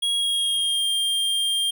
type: tone with pitch glide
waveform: square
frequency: 3300 to 3199 Hz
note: G#7 to G7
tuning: -12 to +34 cents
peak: -21 dBFS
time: 0.02-1.71 s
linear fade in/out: 10 ms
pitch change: -54 cents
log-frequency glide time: 0.18-0.87 s
effects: none